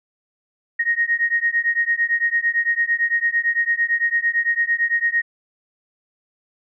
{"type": "beating tone pair", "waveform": "sine", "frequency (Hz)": [1864.7, 1873.6], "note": ["A#6", "A#6"], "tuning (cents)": [0, 8], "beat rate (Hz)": 8.9, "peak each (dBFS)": -20, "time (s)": [0.79, 5.22], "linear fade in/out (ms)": 10, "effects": []}